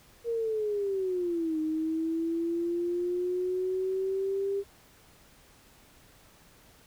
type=linear two-way sweep; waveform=sine; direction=down then up; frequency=471.7 to 311.1 to 399.4 Hz; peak=-27 dBFS; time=0.24-4.64 s; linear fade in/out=50 ms; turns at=1.59 s; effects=pink hiss -58 dBFS RMS until 6.86 s